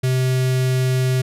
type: tone with notch filter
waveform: square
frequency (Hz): 129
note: C3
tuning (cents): -24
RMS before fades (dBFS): -18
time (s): 0.03-1.22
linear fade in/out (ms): 10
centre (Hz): 980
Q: 1.2
effects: resampled to 32000 Hz